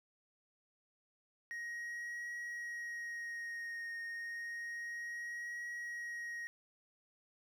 triangle tone with vibrato, 1879 Hz, A#6, 13 cents sharp, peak -39 dBFS, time 1.51-6.47 s, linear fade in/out 0 ms, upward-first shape triangle, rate 0.3 Hz, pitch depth 25 cents each way, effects none

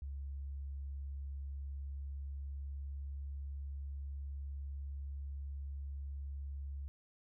sine tone with pitch glide, 69.3 to 69.74 Hz, C#2 to C#2, 0 to +11 cents, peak -40 dBFS, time 0.02-6.88 s, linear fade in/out 0 ms, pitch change +11 cents, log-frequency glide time 1.37-3.21 s, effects none

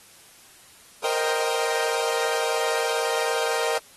sawtooth chord, C minor seventh, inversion third, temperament equal, 466.2 / 523.3 / 622.3 / 784 Hz, Bb4 / C5 / Eb5 / G5, 0 / 0 / 0 / 0 cents, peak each -22 / -27 / -25 / -26 dBFS, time 1.04-3.78 s, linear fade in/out 2 ms, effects white hiss -51 dBFS RMS until 3.96 s + AAC 32 kbps

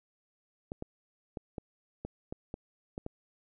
clicks, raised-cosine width 2 ms, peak -24 dBFS, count 9, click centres 0.719 / 0.824 / 1.372 / 1.582 / 2.05 / 2.325 / 2.541 / 2.979 / 3.064 s, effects none

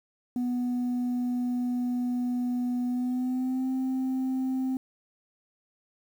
sine tone with pitch glide, 246.3 to 260.5 Hz, B3 to C4, -5 to -7 cents, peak -23 dBFS, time 0.36-4.77 s, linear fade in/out 2 ms, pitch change +98 cents, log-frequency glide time 2.87-3.68 s, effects tanh soft clip ceiling -25 dBFS + 9-bit

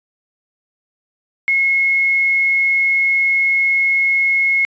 sine tone with quantisation, 2171 Hz, C#7, 37 cents flat, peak -12 dBFS, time 1.48-4.65 s, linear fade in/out 0 ms, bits 7, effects resampled to 16000 Hz

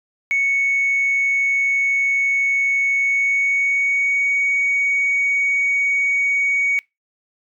sine tone with pitch glide, 2217 to 2241 Hz, C#7 to C#7, 0 to +18 cents, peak -14 dBFS, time 0.31-6.79 s, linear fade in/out 0 ms, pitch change +18 cents, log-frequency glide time 2.97-4.3 s, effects noise-tail reverb RT60 0.2 s tail -24 dB re dry + tanh soft clip ceiling -12 dBFS

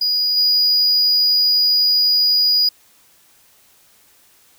triangle tone with level steps, 4906 Hz, D#8, 25 cents flat, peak -14 / -11 dBFS, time 0.01-2.69 s, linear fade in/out 5 ms, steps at 0.36 s, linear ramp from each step 20 ms, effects white hiss -53 dBFS RMS until 4.58 s

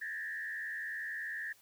sine tone with frequency modulation, 1769 Hz, A6, 9 cents sharp, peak -37 dBFS, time 0.01-1.53 s, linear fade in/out 10 ms, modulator 80.2 Hz, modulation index 1.4, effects white hiss -64 dBFS RMS until 1.61 s

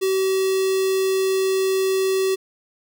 square tone with notch filter, 381.8 Hz, G4, 46 cents flat, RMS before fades -20 dBFS, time 0.01-2.36 s, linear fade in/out 20 ms, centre 1400 Hz, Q 0.97, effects none

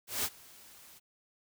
white noise with ADSR envelope, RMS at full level -31 dBFS, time 0.07-1 s, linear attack 170 ms, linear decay 52 ms, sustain -24 dB, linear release 28 ms, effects none

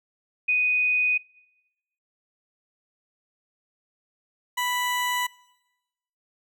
sine / 20% pulse tone pair in turn, 2489 / 987.8 Hz, D#7 / B5, 0 / 0 cents, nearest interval octave + major third, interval 1600 cents, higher first, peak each -19 dBFS, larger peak neither, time 0.48-1.18 / 4.57-5.27 s, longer neither, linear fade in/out 10 ms, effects noise-tail reverb RT60 1.0 s tail -23 dB re dry

